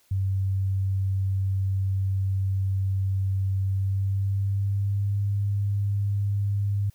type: tone with pitch glide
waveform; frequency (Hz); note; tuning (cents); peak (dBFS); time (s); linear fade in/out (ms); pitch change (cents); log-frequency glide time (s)
sine; 96.4 to 100.84; G2 to G2; -28 to +49; -22; 0.11-6.9; 5; +77; 3.63-5.19
effects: white hiss -63 dBFS RMS until 6.94 s